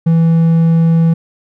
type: tone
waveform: triangle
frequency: 164.81 Hz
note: E3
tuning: in tune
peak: -5 dBFS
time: 0.06-1.14 s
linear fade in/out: 10 ms
effects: none